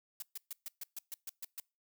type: noise bursts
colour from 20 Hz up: blue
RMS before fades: -42 dBFS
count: 10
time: 0.2-1.6 s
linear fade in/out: 2 ms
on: 23 ms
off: 130 ms
effects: noise-tail reverb RT60 0.3 s tail -26 dB re dry